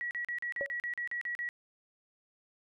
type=tone bursts; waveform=sine; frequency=1923 Hz; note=B6; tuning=47 cents flat; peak=-33 dBFS; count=11; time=0.01-1.489 s; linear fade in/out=0 ms; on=99 ms; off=39 ms
type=tone with exponential decay; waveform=sine; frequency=560 Hz; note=C#5; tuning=18 cents sharp; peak=-29 dBFS; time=0.61-0.73 s; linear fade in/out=0 ms; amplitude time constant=25 ms
effects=none